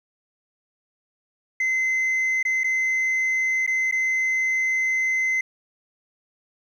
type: tone with dropouts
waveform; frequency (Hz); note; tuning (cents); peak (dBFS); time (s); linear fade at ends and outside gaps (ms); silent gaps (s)
sine; 2057; C7; -30; -17; 1.6-5.41; 5; 2.429-2.451 / 2.635-2.642 / 3.665-3.675 / 3.913-3.923
effects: tanh soft clip ceiling -19 dBFS + 9-bit